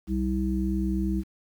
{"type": "harmonic tone", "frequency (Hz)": 64.5, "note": "C2", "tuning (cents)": -24, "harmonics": [1, 3, 5], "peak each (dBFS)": [-28, -27, -30], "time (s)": [0.07, 1.24], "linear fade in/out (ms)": 50, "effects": ["9-bit"]}